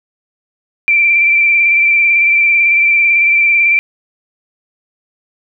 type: tone with vibrato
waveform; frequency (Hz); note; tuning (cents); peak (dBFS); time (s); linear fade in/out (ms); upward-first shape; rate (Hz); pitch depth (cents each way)
sine; 2349; D7; 0; -7; 0.88-3.79; 0; square; 18; 20
effects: none